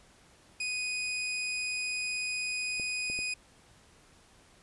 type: tone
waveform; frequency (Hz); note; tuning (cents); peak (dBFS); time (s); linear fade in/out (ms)
sawtooth; 2489; D#7; 0; -28; 0.6-3.34; 5
type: clicks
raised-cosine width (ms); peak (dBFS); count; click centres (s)
2; -30; 3; 2.798 / 3.1 / 3.19
effects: pink hiss -60 dBFS RMS until 4.62 s + resampled to 24000 Hz